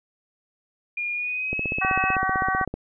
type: tone with pitch glide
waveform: sine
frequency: 2423 to 2582 Hz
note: D#7 to E7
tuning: -47 to -37 cents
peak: -25 dBFS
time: 0.97-2.16 s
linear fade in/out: 5 ms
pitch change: +110 cents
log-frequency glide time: 1.13-1.63 s
type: click train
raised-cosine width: 2 ms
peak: -16 dBFS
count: 20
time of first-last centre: 1.53-2.74 s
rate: 15.7 Hz
type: harmonic tone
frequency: 380 Hz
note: F#4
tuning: 46 cents sharp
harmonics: 2 / 3 / 4 / 5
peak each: -26 / -26 / -27 / -29 dBFS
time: 1.81-2.65 s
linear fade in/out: 10 ms
effects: none